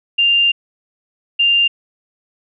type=tone bursts at uneven times; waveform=sine; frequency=2794 Hz; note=F7; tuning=in tune; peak=-10 dBFS; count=2; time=0.18-0.52 / 1.39-1.68 s; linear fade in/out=10 ms; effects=none